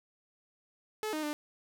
sawtooth tone with pitch steps, 430.6 / 308.6 / 298 Hz, A4 / D#4 / D4, -37 / -14 / +25 cents, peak -29 dBFS, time 1.03-1.33 s, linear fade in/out 0 ms, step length 100 ms, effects none

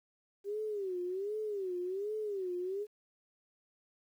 sine tone with vibrato, 392 Hz, G4, in tune, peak -34 dBFS, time 0.44-2.87 s, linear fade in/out 50 ms, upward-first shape sine, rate 1.3 Hz, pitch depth 170 cents each way, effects 11-bit

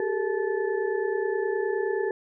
sine tone cluster, 386 / 415.4 / 455.2 / 867 / 1744 Hz, G4 / G#4 / A#4 / A5 / A6, -27 / 0 / -41 / -26 / -16 cents, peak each -28 / -29 / -30 / -37 / -36 dBFS, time 0-2.11 s, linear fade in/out 2 ms, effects none

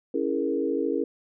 sine chord, A# half-diminished seventh, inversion first, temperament equal with one note detuned, 277.2 / 329.6 / 415.3 / 468.9 Hz, C#4 / E4 / G#4 / A#4, 0 / 0 / 0 / +10 cents, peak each -29 dBFS, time 0.14-1.04 s, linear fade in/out 5 ms, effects none

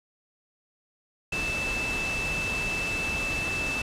sine tone in noise, 2637 Hz, E7, in tune, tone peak -28 dBFS, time 1.32-3.82 s, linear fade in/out 5 ms, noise pink, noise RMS -33 dBFS, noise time 1.32-3.82 s, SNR +2 dB, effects low-pass 8000 Hz 12 dB/octave

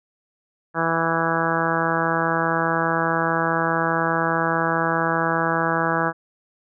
harmonic tone, 164.81 Hz, E3, in tune, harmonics 1 / 2 / 3 / 4 / 5 / 6 / 7 / 8 / 9 / 10, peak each -28 / -28 / -28 / -28 / -28 / -28 / -28 / -28 / -28 / -28 dBFS, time 0.74-6.13 s, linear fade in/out 50 ms, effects none

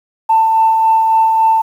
sine tone with tremolo, 891 Hz, A5, 22 cents sharp, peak -6 dBFS, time 0.29-1.62 s, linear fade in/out 10 ms, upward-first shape sine, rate 3.6 Hz, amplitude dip 30%, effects tanh soft clip ceiling -2 dBFS + 7-bit

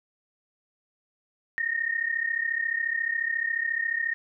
sine tone pair together, 1830.5 / 1864.7 Hz, A#6 / A#6, -32 / 0 cents, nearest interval unison, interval 32 cents, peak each -28 dBFS, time 1.58-4.14 s, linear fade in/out 0 ms, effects none

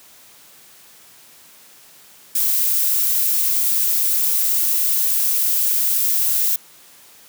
violet noise, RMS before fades -18 dBFS, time 2.35-6.56 s, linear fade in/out 5 ms, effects white hiss -47 dBFS RMS until 7.28 s + high-pass 100 Hz 12 dB/octave

